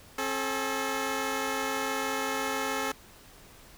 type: tone pair together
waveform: 10% pulse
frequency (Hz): 268.3 / 431.8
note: C4 / A4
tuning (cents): +44 / -33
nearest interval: minor sixth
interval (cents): 823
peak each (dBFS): -24 / -23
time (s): 0.18-2.92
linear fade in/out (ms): 5
effects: pink hiss -53 dBFS RMS until 3.77 s

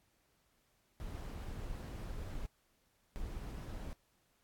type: noise bursts at uneven times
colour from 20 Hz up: brown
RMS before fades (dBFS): -43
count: 2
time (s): 1-2.46 / 3.16-3.93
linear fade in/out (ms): 0
effects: pink hiss -75 dBFS RMS until 4.43 s + AAC 64 kbps

